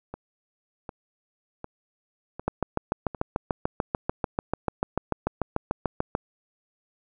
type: two click trains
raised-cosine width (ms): 1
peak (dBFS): -10 / -21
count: 26 / 5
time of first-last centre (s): 2.48-6.151 / 0.14-3.148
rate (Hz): 6.81 / 1.33
effects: none